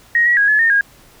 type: tone with pitch steps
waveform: sine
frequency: 1879 / 1919 / 1649 / 1712 / 1827 / 1632 Hz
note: A#6 / A#6 / G#6 / A6 / A#6 / G#6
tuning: +13 / +50 / -13 / -48 / -35 / -31 cents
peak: -10 dBFS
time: 0.15-0.81 s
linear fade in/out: 2 ms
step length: 110 ms
effects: pink hiss -47 dBFS RMS until 1.2 s